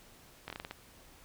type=slowing click train; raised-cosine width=0.3 ms; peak=-24 dBFS; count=7; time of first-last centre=0.48-0.711 s; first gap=21 ms; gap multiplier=1.24; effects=pink hiss -58 dBFS RMS until 1.24 s